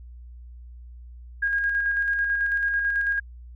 sine tone with tremolo, 1630 Hz, G#6, 33 cents flat, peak -20 dBFS, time 1.42-3.2 s, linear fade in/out 10 ms, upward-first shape square, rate 9.1 Hz, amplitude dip 30%, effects added 60 Hz sine -40 dBFS peak until 3.55 s

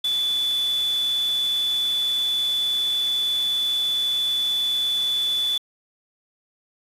sine tone in noise, 3471 Hz, A7, 24 cents flat, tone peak -20 dBFS, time 0.04-5.58 s, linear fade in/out 5 ms, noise white, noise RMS -38 dBFS, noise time 0.04-5.58 s, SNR +15 dB, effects resampled to 32000 Hz

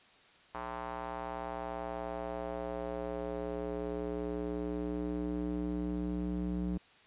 square tone with band-pass filter sweep, 60.2 Hz, B1, 44 cents flat, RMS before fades -37 dBFS, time 0.54-6.78 s, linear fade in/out 10 ms, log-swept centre 1000 to 220 Hz, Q 2.2, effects white hiss -61 dBFS RMS until 7.06 s + resampled to 8000 Hz

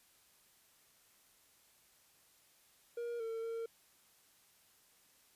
triangle tone with pitch steps, 473 / 452.2 / 457.3 Hz, A#4 / A4 / A#4, +25 / +47 / -33 cents, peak -36 dBFS, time 2.97-3.66 s, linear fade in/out 5 ms, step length 230 ms, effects white hiss -68 dBFS RMS until 5.35 s + resampled to 32000 Hz

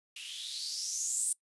violet noise with band-pass filter sweep, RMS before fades -36 dBFS, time 0.16-1.33 s, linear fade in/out 5 ms, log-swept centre 2700 to 8900 Hz, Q 6.5, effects noise-tail reverb RT60 0.1 s tail -22 dB re dry + resampled to 24000 Hz

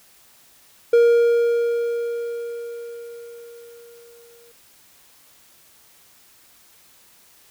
triangle tone with exponential decay, 470.4 Hz, A#4, 16 cents sharp, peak -8 dBFS, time 0.93-4.52 s, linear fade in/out 5 ms, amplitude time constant 780 ms, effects white hiss -53 dBFS RMS until 7.5 s

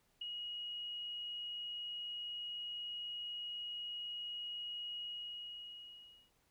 sine tone with ADSR envelope, 2894 Hz, F#7, 39 cents flat, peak -37 dBFS, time 0.21-6.31 s, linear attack 8 ms, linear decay 4 ms, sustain -4 dB, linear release 1300 ms, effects pink hiss -75 dBFS RMS until 6.5 s

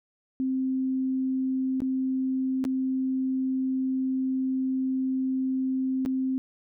sine tone with dropouts, 261.8 Hz, C4, 1 cent sharp, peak -24 dBFS, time 0.4-6.38 s, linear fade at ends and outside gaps 0 ms, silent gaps 1.804-1.819 / 2.641-2.651 / 6.051-6.06 s, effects none

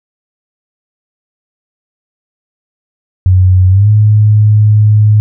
sine tone with pitch glide, 92.5 to 106.25 Hz, F#2 to G#2, 0 to +40 cents, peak -3 dBFS, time 3.26-5.2 s, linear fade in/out 0 ms, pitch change +240 cents, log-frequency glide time 3.69-3.89 s, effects none

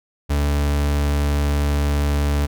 40% pulse tone, 72.3 Hz, D2, 27 cents flat, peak -16 dBFS, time 0.29-2.47 s, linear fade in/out 20 ms, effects none

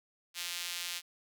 sawtooth tone with high-pass filter, 174.7 Hz, F3, 1 cent sharp, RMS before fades -39 dBFS, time 0.34-1.02 s, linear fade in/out 50 ms, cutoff 3100 Hz, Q 1.1, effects 10-bit

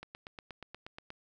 click train, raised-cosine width 0.3 ms, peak -28 dBFS, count 10, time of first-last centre 0.03-1.104 s, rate 8.38 Hz, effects none

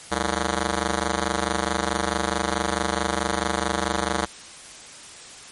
5% pulse ring-modulated tone, 130.81 Hz, C3, in tune, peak -8 dBFS, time 0.11-4.26 s, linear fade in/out 5 ms, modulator 53.1 Hz, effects white hiss -42 dBFS RMS until 5.51 s + MP3 48 kbps

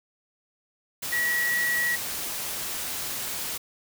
sine tone in noise, 1924 Hz, B6, 46 cents flat, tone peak -23 dBFS, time 1.12-1.96 s, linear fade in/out 10 ms, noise white, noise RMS -32 dBFS, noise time 1.02-3.58 s, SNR +6 dB, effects none

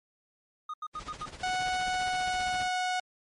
triangle tone bursts, 1236 Hz, D#6, 12 cents flat, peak -32 dBFS, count 5, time 0.69-1.258 s, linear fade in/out 5 ms, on 48 ms, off 82 ms
pink noise with tremolo, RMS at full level -41 dBFS, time 0.93-2.69 s, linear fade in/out 50 ms, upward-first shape triangle, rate 15 Hz, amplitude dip 80%
sawtooth tone with pitch glide, 738 to 733.7 Hz, F#5 to F#5, -5 to -15 cents, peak -24 dBFS, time 1.43-3 s, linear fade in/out 5 ms, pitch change -10 cents, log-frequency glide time 1.85-2.73 s
effects low-pass 7000 Hz 12 dB/octave + MP3 48 kbps

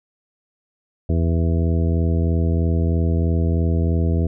harmonic tone with a mistuned harmonic, 83.1 Hz, E2, 15 cents sharp, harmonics 1 / 2 / 3 / 4 / 5 / 6 / 8, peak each -17 / -23 / -27 / -29 / -31 / -33 / -35 dBFS, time 1.09-4.27 s, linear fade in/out 5 ms, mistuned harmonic 8, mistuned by -19 cents, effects none

